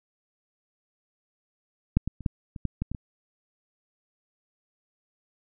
clicks, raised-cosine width 5 ms, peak -7 / -16 / -28 / -12 / -25 / -14 / -15 / -19 / -22 dBFS, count 9, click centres 1.97 / 2.076 / 2.207 / 2.262 / 2.562 / 2.653 / 2.82 / 2.916 / 2.948 s, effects none

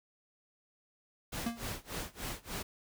pink noise with tremolo, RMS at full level -38 dBFS, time 1.32-2.63 s, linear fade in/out 10 ms, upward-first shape sine, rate 3.4 Hz, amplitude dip 95%
square tone with exponential decay, 233.1 Hz, A#3, in tune, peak -30 dBFS, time 1.46-1.67 s, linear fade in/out 5 ms, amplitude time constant 45 ms
effects none

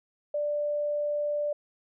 sine tone, 589 Hz, D5, 5 cents sharp, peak -26 dBFS, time 0.34-1.53 s, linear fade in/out 5 ms, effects none

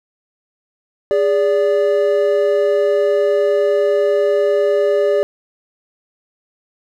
triangle tone pair together, 410.1 / 580 Hz, G#4 / D5, -22 / -22 cents, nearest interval tritone, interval 600 cents, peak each -13 dBFS, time 1.11-5.23 s, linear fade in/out 0 ms, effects none

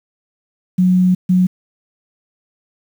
sine tone bursts at uneven times, 182.8 Hz, F#3, 21 cents flat, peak -9 dBFS, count 2, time 0.78-1.15 / 1.29-1.47 s, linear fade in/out 10 ms, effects 7-bit

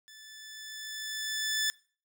15% pulse tone with level ramp, 1747 Hz, A6, 13 cents flat, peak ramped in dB -44 to -20 dBFS, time 0.08-1.7 s, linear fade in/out 0 ms, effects noise-tail reverb RT60 0.4 s tail -22 dB re dry

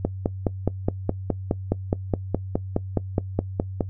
click train, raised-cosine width 2 ms, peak -7 dBFS, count 19, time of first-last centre 0.05-3.808 s, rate 4.79 Hz, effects noise-tail reverb RT60 0.1 s tail -20 dB re dry + added 95 Hz sine -30 dBFS peak until 3.89 s

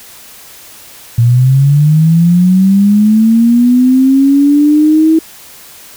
sine linear sweep, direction up, 115.2 to 323.3 Hz, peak -4 dBFS, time 1.18-5.19 s, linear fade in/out 5 ms, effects white hiss -35 dBFS RMS until 5.96 s

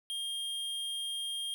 square tone, 3220 Hz, G7, 46 cents sharp, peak -35 dBFS, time 0.1-1.54 s, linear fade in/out 0 ms, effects none

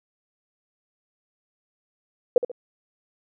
sine tone with echo, 491.4 Hz, B4, 9 cents flat, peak -11 dBFS, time 2.36-2.38 s, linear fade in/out 2 ms, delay 68 ms, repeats 2, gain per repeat -10 dB, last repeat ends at 2.516 s, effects none

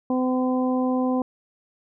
harmonic tone, 255.1 Hz, C4, 44 cents flat, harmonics 1 / 2 / 3 / 4, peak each -21 / -27 / -31 / -33 dBFS, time 0.1-1.22 s, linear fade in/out 2 ms, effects none

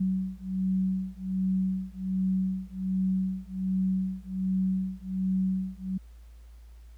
sine beating tone pair, 187.5 / 188.8 Hz, F#3 / F#3, +23 / +35 cents, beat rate 1.3 Hz, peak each -29 dBFS, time 0-5.98 s, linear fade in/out 10 ms, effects added 57 Hz sine -46 dBFS peak until 6.97 s + pink hiss -66 dBFS RMS until 6.97 s

